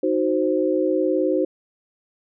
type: chord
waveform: sine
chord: C diminished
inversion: first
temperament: equal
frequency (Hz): 311.1 / 370 / 523.3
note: Eb4 / Gb4 / C5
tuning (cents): 0 / 0 / 0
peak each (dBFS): -22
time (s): 0.03-1.45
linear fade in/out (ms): 5
effects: none